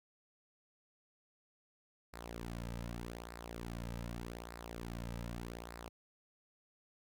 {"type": "tone with flanger", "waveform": "sawtooth", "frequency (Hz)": 58.3, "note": "A#1", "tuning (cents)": 1, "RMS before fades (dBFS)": -45, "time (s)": [2.13, 5.89], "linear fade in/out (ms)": 10, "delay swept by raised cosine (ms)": [0.31, 2.81], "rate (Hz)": 0.83, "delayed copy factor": -0.7, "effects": []}